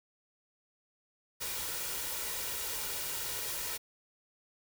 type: noise with comb filter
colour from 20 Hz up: white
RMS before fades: -37 dBFS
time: 1.4-3.78 s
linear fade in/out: 20 ms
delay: 2.1 ms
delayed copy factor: +0.5
effects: none